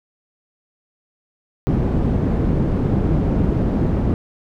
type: low-pass noise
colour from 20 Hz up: white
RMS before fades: -18 dBFS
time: 1.67-4.14 s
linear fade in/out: 0 ms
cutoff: 220 Hz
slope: 12 dB/octave
effects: none